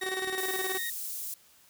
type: tone with tremolo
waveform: sawtooth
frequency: 378.1 Hz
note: F#4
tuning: 38 cents sharp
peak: -27 dBFS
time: 0.01-0.79 s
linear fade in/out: 20 ms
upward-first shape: square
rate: 19 Hz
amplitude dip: 65%
type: tone with vibrato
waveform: 30% pulse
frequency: 1863 Hz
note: A#6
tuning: 2 cents flat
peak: -31 dBFS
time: 0.01-0.9 s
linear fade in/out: 5 ms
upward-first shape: square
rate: 9.7 Hz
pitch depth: 8 cents each way
type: high-pass noise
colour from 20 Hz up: white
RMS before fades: -37 dBFS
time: 0.38-1.34 s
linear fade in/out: 2 ms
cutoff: 7200 Hz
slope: 12 dB/octave
effects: white hiss -60 dBFS RMS until 1.69 s